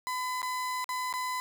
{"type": "tone with dropouts", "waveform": "35% pulse", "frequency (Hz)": 1008, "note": "B5", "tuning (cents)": 35, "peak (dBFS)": -29, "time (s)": [0.07, 1.4], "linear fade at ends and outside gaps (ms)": 0, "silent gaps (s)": [[0.418, 0.429], [0.843, 0.891], [1.127, 1.138]], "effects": []}